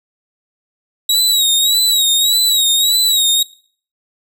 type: tone with vibrato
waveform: sawtooth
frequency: 3838 Hz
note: A#7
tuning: 50 cents sharp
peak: -8 dBFS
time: 1.09-3.43 s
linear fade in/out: 5 ms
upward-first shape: sine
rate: 1.7 Hz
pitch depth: 76 cents each way
effects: noise-tail reverb RT60 0.5 s tail -21 dB re dry